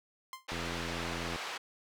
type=tone with exponential decay; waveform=sawtooth; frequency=1046.5 Hz; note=C6; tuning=in tune; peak=-34 dBFS; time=0.33-0.47 s; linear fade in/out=1 ms; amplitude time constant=29 ms
type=band-pass noise; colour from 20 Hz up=pink; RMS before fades=-40 dBFS; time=0.48-1.58 s; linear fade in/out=10 ms; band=770 to 4400 Hz; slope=12 dB/octave
type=click train; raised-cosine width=2 ms; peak=-28 dBFS; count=72; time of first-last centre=0.52-1.359 s; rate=84.6 Hz
effects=none